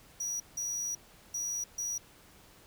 square tone bursts at uneven times, 5800 Hz, F#8, 35 cents flat, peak -33 dBFS, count 4, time 0.2-0.4 / 0.57-0.95 / 1.34-1.64 / 1.78-1.98 s, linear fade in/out 5 ms, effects pink hiss -58 dBFS RMS until 2.66 s

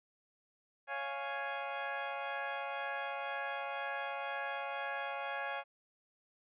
20% pulse chord, Db major, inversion none, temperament equal, 554.4 / 698.5 / 830.6 Hz, Db5 / F5 / Ab5, 0 / 0 / 0 cents, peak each -37 / -38 / -35 dBFS, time 0.87-5.64 s, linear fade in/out 50 ms, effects resampled to 8000 Hz

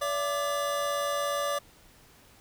square tone cluster, 573 / 670 / 1181 Hz, D5 / E5 / D6, -43 / +28 / +9 cents, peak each -31 / -38 / -32 dBFS, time 0.01-1.59 s, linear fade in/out 10 ms, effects pink hiss -57 dBFS RMS until 2.4 s

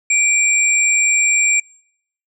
sine tone pair together, 2349 / 7441 Hz, D7 / A#8, 0 / -4 cents, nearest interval octave + minor sixth, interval 1996 cents, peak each -15 dBFS, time 0.1-1.6 s, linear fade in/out 5 ms, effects noise-tail reverb RT60 0.7 s tail -26 dB re dry

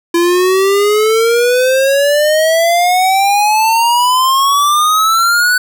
square exponential sweep, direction up, 338.4 to 1500 Hz, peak -9 dBFS, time 0.14-5.58 s, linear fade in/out 5 ms, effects none

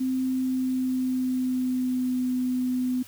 sine tone with pitch glide, 259.2 to 252.5 Hz, C4 to B3, -16 to +39 cents, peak -23 dBFS, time 0-3.03 s, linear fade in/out 10 ms, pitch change -45 cents, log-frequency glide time 0.23-2.2 s, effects added 99 Hz sine -55 dBFS peak until 3.07 s + white hiss -49 dBFS RMS until 3.07 s

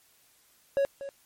triangle tone with echo, 554.4 Hz, C#5, in tune, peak -20 dBFS, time 0.77-0.85 s, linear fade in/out 0 ms, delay 240 ms, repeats 1, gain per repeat -13 dB, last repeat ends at 1.09 s, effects white hiss -63 dBFS RMS until 1.25 s + MP3 64 kbps

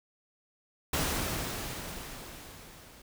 pink noise with level ramp, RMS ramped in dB -29 to -54 dBFS, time 0.93-3.02 s, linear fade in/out 5 ms, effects none

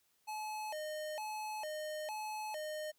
square tone with vibrato, 725 Hz, F#5, 35 cents flat, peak -40 dBFS, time 0.27-2.92 s, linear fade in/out 20 ms, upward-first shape square, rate 1.1 Hz, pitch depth 290 cents each way, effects white hiss -75 dBFS RMS until 2.98 s

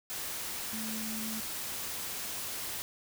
sine tone in noise, 220 Hz, A3, in tune, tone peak -38 dBFS, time 0.73-1.4 s, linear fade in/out 0 ms, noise white, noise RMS -38 dBFS, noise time 0.1-2.82 s, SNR -3 dB, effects none

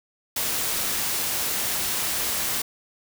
white noise, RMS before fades -26 dBFS, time 0.36-2.62 s, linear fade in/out 5 ms, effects none

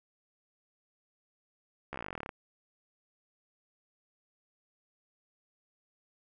slowing click train, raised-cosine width 0.5 ms, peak -23 dBFS, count 18, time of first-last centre 1.93-2.292 s, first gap 14 ms, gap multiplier 1.05, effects none

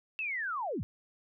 sine linear sweep, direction down, 2700 to 60 Hz, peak -32 dBFS, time 0.19-0.83 s, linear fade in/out 0 ms, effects none

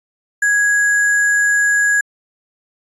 sine tone with sample-and-hold, 1661.2 Hz, G#6, in tune, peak -11 dBFS, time 0.42-2.01 s, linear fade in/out 5 ms, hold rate 8820 Hz, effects resampled to 22050 Hz

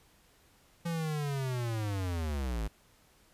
square linear sweep, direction down, 171.2 to 50.4 Hz, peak -32 dBFS, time 0.85-2.68 s, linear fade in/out 10 ms, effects pink hiss -64 dBFS RMS until 3.33 s + resampled to 32000 Hz

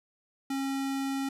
square tone, 271.9 Hz, C#4, 33 cents flat, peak -30 dBFS, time 0.5-1.29 s, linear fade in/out 5 ms, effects resampled to 32000 Hz

